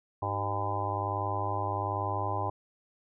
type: harmonic tone with a mistuned harmonic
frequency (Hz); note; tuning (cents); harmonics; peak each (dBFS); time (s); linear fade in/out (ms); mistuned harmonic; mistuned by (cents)
101.2; G#2; -44; 1 / 3 / 4 / 5 / 6 / 7 / 8 / 9 / 10; -34 / -43 / -41 / -44 / -39 / -42 / -35 / -39 / -35; 0.22-2.5; 5; 4; -75
effects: none

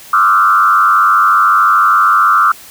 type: tone with frequency modulation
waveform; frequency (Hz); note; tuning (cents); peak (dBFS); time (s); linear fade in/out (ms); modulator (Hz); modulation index
sine; 1276; D#6; +43; -6; 0.13-2.52; 5; 93.5; 1.5
effects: white hiss -36 dBFS RMS until 2.7 s

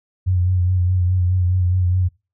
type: tone with vibrato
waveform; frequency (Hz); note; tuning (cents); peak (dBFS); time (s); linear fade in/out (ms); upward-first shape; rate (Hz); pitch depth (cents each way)
sine; 90.7; F#2; -34; -14; 0.26-2.09; 20; sine; 4.8; 39
effects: noise-tail reverb RT60 0.3 s tail -25 dB re dry

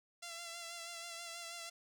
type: tone with vibrato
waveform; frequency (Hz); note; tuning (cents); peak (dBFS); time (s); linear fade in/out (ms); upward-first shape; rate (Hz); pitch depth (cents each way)
5% pulse; 680; F5; -46; -33; 0.22-1.7; 10; sine; 6.2; 32
effects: none

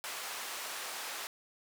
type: band-pass noise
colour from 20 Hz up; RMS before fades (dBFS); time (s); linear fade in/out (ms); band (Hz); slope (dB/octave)
pink; -41; 0.04-1.27; 0; 810 to 15000; 12
effects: none

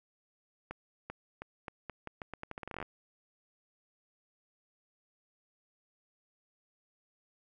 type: accelerating click train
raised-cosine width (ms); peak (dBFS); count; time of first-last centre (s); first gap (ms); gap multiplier
0.5; -25; 20; 0.71-2.827; 390; 0.82
effects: none

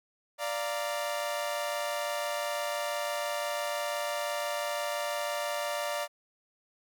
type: chord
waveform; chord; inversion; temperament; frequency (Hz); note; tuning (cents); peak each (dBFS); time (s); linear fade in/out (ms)
sawtooth; Bb major; first; equal with one note detuned; 587.3 / 693.2 / 932.3; D5 / F5 / Bb5; 0 / -13 / 0; -29 / -33 / -35; 0.38-6.08; 50
effects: none

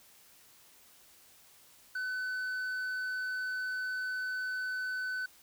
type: tone with tanh clipping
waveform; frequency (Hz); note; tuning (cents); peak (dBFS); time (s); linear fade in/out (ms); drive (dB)
triangle; 1508; F#6; +32; -34; 1.95-5.26; 5; 9
effects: white hiss -60 dBFS RMS until 5.42 s

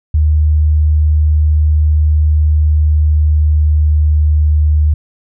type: tone with pitch glide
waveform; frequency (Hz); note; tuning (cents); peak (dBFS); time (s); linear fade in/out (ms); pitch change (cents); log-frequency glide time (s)
sine; 76.3 to 75.73; D#2 to D#2; -33 to -46; -7; 0.14-4.94; 5; -13; 2.36-4.63
effects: none

